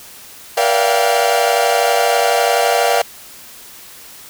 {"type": "tone cluster", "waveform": "40% pulse", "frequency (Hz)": [475.8, 579, 678, 710, 787], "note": ["A#4", "D5", "E5", "F5", "G5"], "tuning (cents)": [35, -25, 49, 28, 7], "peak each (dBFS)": -18, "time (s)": [0.57, 3.02], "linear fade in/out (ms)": 5, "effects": ["white hiss -38 dBFS RMS until 4.29 s"]}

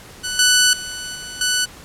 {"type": "tone with level steps", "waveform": "10% pulse", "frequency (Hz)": 1489, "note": "F#6", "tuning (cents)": 11, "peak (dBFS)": [-14, -3, -19, -22, -8], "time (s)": [0.23, 1.66], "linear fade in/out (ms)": 20, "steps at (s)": [0.39, 0.73, 1.15, 1.41], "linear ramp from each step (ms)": 2, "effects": ["pink hiss -41 dBFS RMS until 1.84 s", "low-pass 12000 Hz 12 dB/octave"]}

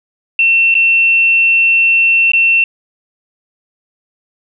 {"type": "tone with dropouts", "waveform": "sine", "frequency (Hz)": 2700, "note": "E7", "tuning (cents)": 41, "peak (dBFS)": -7, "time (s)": [0.39, 2.64], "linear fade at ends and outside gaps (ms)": 2, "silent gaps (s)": [[0.742, 0.751], [2.318, 2.334]], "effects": []}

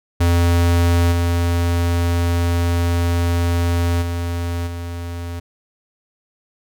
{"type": "tone with level steps", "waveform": "square", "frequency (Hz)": 86, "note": "F2", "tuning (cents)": -26, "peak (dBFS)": [-13, -16, -21, -26], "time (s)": [0.2, 5.4], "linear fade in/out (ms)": 10, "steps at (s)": [1.11, 4.01, 4.66], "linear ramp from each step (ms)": 20, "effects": []}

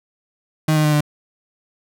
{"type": "tone with pitch steps", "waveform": "35% pulse", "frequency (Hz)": [155.8, 153.39, 151.02, 148.68], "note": ["D#3", "D#3", "D3", "D3"], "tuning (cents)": [3, -24, 49, 22], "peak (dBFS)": -12, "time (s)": [0.68, 1.008], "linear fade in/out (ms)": 5, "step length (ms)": 82, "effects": []}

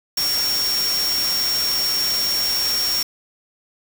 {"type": "tone in noise", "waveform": "sine", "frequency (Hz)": 5530, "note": "F8", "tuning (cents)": -18, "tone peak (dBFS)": -19, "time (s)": [0.17, 3.03], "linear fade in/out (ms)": 5, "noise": "white", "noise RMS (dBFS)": -26, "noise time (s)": [0.17, 3.03], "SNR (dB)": 4, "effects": []}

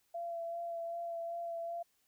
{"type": "tone with vibrato", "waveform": "sine", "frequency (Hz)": 678, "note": "E5", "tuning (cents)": 49, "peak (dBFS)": -37, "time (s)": [0.14, 1.83], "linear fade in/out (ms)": 10, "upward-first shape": "sine", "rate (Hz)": 2.6, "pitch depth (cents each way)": 18, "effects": ["white hiss -75 dBFS RMS until 2.07 s"]}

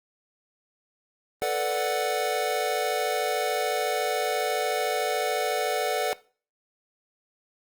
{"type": "chord", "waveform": "square", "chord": "B minor seventh", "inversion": "third", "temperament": "equal", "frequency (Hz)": [440, 493.9, 587.3, 740], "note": ["A4", "B4", "D5", "F#5"], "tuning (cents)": [0, 0, 0, 0], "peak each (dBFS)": [-31, -32, -31, -29], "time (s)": [1.42, 6.13], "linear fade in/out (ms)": 0, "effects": ["noise-tail reverb RT60 0.4 s tail -20 dB re dry", "Opus 32 kbps"]}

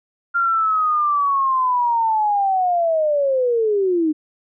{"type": "linear sweep", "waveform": "sine", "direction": "down", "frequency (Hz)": [1396.9, 300], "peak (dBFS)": -15, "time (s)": [0.34, 4.13], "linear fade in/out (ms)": 20, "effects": []}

